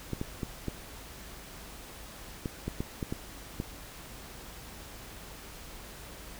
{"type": "clicks", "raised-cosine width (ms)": 3, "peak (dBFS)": -19, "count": 10, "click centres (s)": [0.133, 0.214, 0.432, 0.683, 2.458, 2.68, 2.805, 3.028, 3.125, 3.601], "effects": ["added 50 Hz sine -52 dBFS peak until 6.39 s", "pink hiss -47 dBFS RMS until 6.39 s"]}